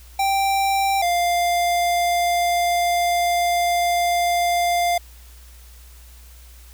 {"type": "tone pair in turn", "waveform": "square", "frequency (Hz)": [784, 698.5], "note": ["G5", "F5"], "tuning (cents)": [0, 0], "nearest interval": "major second", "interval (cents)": 200, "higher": "first", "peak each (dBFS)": -18, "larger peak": "neither", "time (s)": [[0.19, 1.02], [1.02, 4.98]], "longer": "second", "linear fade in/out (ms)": 5, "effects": ["added 60 Hz sine -42 dBFS peak until 6.73 s", "white hiss -50 dBFS RMS until 6.73 s"]}